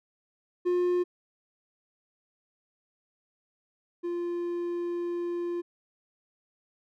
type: tone pair in turn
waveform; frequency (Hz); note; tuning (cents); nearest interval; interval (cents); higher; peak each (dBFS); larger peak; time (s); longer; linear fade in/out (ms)
triangle; 356.1 / 347.4; F4 / F4; +34 / -9; unison; 43; first; -21 / -27; first; 0.65-1.04 / 4.03-5.62; second; 20
effects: none